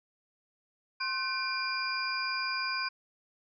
sine tone cluster, 1057 / 1521 / 2386 / 4860 Hz, C6 / F#6 / D7 / D#8, +17 / +47 / +27 / -42 cents, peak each -36 / -36 / -36 / -35 dBFS, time 1-2.89 s, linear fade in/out 10 ms, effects none

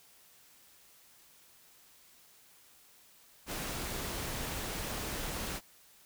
pink noise, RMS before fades -38 dBFS, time 3.46-5.61 s, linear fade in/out 50 ms, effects white hiss -61 dBFS RMS until 6.05 s

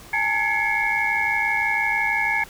sine tone cluster, 822 / 894 / 1688 / 2165 / 2271 Hz, G#5 / A5 / G#6 / C#7 / C#7, -18 / +27 / +28 / -41 / +41 cents, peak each -29 / -27 / -25 / -22 / -27 dBFS, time 0.13-2.44 s, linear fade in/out 5 ms, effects tanh soft clip ceiling -9 dBFS + pink hiss -44 dBFS RMS until 2.49 s

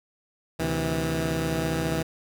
15% pulse tone cluster, 73.6 / 129.1 / 162.1 Hz, D2 / C3 / E3, +4 / -23 / -29 cents, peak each -26 / -26 / -20 dBFS, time 0.59-2.03 s, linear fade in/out 10 ms, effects none

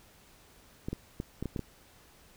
clicks, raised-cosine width 3 ms, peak -21 dBFS, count 7, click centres 0.885 / 0.93 / 1.201 / 1.426 / 1.457 / 1.562 / 1.593 s, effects pink hiss -59 dBFS RMS until 2.36 s

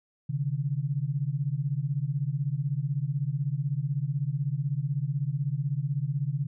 sine beating tone pair, 133.1 / 149.1 Hz, C3 / D3, +30 / +27 cents, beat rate 16 Hz, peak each -29 / -29 dBFS, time 0.29-6.47 s, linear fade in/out 10 ms, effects none

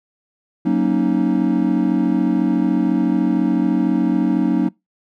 triangle chord, D# minor seventh, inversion first, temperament equal, 185 / 233.1 / 277.2 / 311.1 Hz, F#3 / A#3 / C#4 / D#4, 0 / 0 / 0 / 0 cents, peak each -18 dBFS, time 0.65-4.69 s, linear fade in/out 10 ms, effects noise-tail reverb RT60 0.2 s tail -24 dB re dry

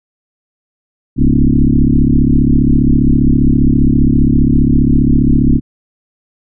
sine tone with frequency modulation, 137.3 Hz, C#3, 16 cents flat, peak -6 dBFS, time 1.16-5.61 s, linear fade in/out 50 ms, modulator 35 Hz, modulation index 4.5, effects none

